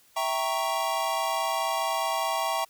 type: chord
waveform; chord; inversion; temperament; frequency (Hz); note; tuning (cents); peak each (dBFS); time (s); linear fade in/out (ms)
square; E diminished seventh; none; equal; 659.3 / 784 / 932.3 / 1108.7; E5 / G5 / Bb5 / Db6; 0 / 0 / 0 / 0; -32; 0.16-2.65; 10
effects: white hiss -60 dBFS RMS until 2.69 s